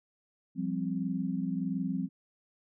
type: chord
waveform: sine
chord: F suspended second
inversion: none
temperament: equal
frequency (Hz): 174.61 / 196 / 261.6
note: F3 / G3 / C4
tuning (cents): 0 / 0 / 0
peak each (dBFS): -34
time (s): 0.55-2.09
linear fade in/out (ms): 50
effects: none